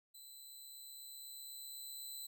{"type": "tone with level ramp", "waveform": "10% pulse", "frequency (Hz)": 4016, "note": "B7", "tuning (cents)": 28, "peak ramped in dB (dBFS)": [-47, -38], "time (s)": [0.14, 2.27], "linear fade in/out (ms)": 10, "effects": []}